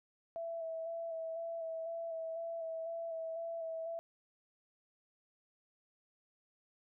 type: tone with vibrato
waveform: sine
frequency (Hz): 659.3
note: E5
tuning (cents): 0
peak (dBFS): -38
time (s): 0.36-3.99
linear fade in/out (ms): 0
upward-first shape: square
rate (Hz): 2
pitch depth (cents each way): 20
effects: none